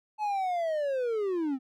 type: linear sweep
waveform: triangle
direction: down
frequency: 864 to 251.7 Hz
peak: -25 dBFS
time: 0.18-1.59 s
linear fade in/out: 50 ms
effects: none